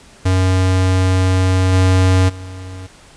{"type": "tone with level steps", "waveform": "square", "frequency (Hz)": 93.1, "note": "F#2", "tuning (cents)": 11, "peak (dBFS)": [-12, -10, -29], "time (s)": [0.25, 2.87], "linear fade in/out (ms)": 10, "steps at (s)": [1.72, 2.28], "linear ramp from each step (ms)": 20, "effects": ["pink hiss -44 dBFS RMS until 3.16 s", "resampled to 22050 Hz"]}